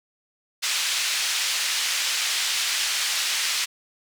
pink band-pass noise, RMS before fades -25 dBFS, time 0.62-3.66 s, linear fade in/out 20 ms, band 2500 to 7100 Hz, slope 12 dB/octave, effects none

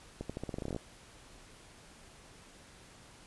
accelerating click train, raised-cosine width 2 ms, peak -24 dBFS, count 14, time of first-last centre 0.21-0.763 s, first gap 86 ms, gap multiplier 0.87, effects pink hiss -56 dBFS RMS until 3.26 s + resampled to 24000 Hz

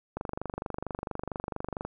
click train, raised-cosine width 1 ms, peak -19 dBFS, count 42, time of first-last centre 0.17-1.85 s, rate 24.4 Hz, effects none

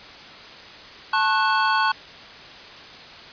square chord, F# minor, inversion first, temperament equal with one note detuned, 880 / 1089.7 / 1480 Hz, A5 / C#6 / F#6, 0 / -30 / 0 cents, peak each -23 dBFS, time 1.13-1.92 s, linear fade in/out 5 ms, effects white hiss -41 dBFS RMS until 3.32 s + resampled to 11025 Hz

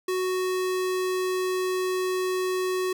square tone, 370 Hz, F#4, in tune, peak -25 dBFS, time 0.08-2.93 s, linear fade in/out 5 ms, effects none

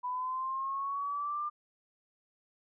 sine linear sweep, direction up, 987.8 to 1200 Hz, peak -32 dBFS, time 0.03-1.5 s, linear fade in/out 20 ms, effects none

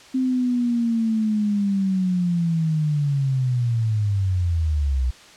sine linear sweep, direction down, 261.6 to 61 Hz, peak -18 dBFS, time 0.14-5.11 s, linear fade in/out 10 ms, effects white hiss -46 dBFS RMS until 5.36 s + low-pass 6000 Hz 12 dB/octave

